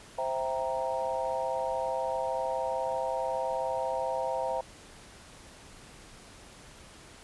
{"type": "chord", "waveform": "sine", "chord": "C dominant seventh", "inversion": "none", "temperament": "equal", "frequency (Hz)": [523.3, 659.3, 784, 932.3], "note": ["C5", "E5", "G5", "Bb5"], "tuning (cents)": [0, 0, 0, 0], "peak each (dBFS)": [-33, -34, -36, -34], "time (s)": [0.18, 4.61], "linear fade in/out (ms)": 5, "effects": ["pink hiss -51 dBFS RMS until 7.23 s", "resampled to 24000 Hz"]}